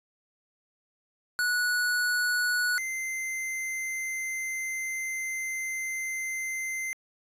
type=tone pair in turn; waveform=square; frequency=1469 / 2077 Hz; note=F#6 / C7; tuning=-13 / -13 cents; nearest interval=tritone; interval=600 cents; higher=second; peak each=-25 / -31 dBFS; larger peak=first; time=1.39-2.78 / 2.78-6.93 s; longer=second; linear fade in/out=0 ms; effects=resampled to 32000 Hz